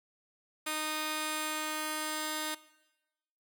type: tone pair together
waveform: 5% pulse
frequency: 308.8 / 1235 Hz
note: D#4 / D#6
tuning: -13 / -13 cents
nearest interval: 2 octaves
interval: 2400 cents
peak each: -23 / -27 dBFS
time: 0.66-2.55 s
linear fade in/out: 10 ms
effects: noise-tail reverb RT60 1.0 s tail -19 dB re dry